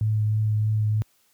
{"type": "tone with vibrato", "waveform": "sine", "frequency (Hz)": 107.5, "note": "A2", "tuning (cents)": -40, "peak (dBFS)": -19, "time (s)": [0.01, 1.02], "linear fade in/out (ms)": 0, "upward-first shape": "triangle", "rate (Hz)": 3.2, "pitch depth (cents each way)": 16, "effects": ["white hiss -64 dBFS RMS until 1.33 s", "high-pass 60 Hz 12 dB/octave"]}